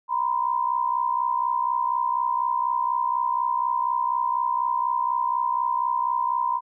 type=tone pair together; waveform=sine; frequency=954.9 / 1019 Hz; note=A#5 / C6; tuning=+41 / -46 cents; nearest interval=minor second; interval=113 cents; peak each=-24 dBFS; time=0.08-6.61 s; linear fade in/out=50 ms; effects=none